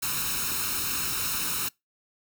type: noise with comb filter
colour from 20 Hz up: white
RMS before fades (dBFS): -29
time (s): 0.02-1.69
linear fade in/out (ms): 10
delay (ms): 0.75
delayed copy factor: +0.75
effects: noise-tail reverb RT60 0.2 s tail -25 dB re dry